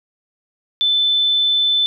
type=tone; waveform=sine; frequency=3520 Hz; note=A7; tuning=in tune; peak=-13 dBFS; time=0.81-1.86 s; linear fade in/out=0 ms; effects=none